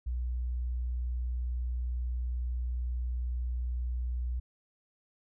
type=tone; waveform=sine; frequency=61.1 Hz; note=B1; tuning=18 cents flat; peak=-30 dBFS; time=0.06-4.4 s; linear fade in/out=10 ms; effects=none